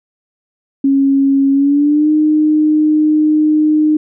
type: tone with pitch glide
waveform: sine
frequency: 274.3 to 306.1 Hz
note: C#4 to D#4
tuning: -18 to -28 cents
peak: -8 dBFS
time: 0.84-3.97 s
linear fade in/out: 5 ms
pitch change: +190 cents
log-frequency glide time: 1.52-2.1 s
effects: none